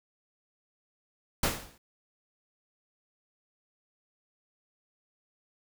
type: noise with exponential decay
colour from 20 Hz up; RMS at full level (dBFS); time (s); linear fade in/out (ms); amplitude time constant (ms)
pink; -24; 1.43-1.78; 5; 76
effects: none